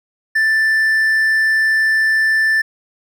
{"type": "tone", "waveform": "triangle", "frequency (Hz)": 1767, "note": "A6", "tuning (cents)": 7, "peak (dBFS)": -10, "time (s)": [0.35, 2.62], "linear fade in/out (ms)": 10, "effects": []}